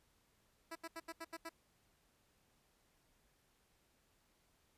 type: tone bursts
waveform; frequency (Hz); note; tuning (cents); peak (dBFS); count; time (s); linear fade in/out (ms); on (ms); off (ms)
10% pulse; 329.6; E4; 0; -36; 7; 0.71-1.494; 10; 46; 77
effects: pink hiss -75 dBFS RMS until 4.77 s + resampled to 32000 Hz